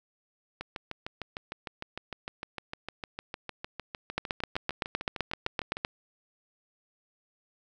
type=two click trains; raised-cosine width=0.3 ms; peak=-20 / -12 dBFS; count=35 / 14; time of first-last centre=0.61-5.769 / 4.18-5.849 s; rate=6.59 / 7.79 Hz; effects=none